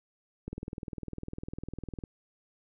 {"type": "click train", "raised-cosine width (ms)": 3, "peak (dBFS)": -24, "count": 32, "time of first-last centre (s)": [0.48, 2.038], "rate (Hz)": 19.9, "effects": []}